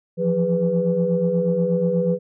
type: tone cluster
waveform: sine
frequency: 169.3 / 177.6 / 405.9 / 495.3 Hz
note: E3 / F3 / G#4 / B4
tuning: +46 / +29 / -40 / +5 cents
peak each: -25 / -21 / -28 / -20 dBFS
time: 0.17-2.19 s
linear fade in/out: 50 ms
effects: tanh soft clip ceiling -7 dBFS